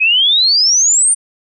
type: exponential sweep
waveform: sine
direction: up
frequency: 2489 to 9250 Hz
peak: -8 dBFS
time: 0-1.15 s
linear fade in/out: 20 ms
effects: none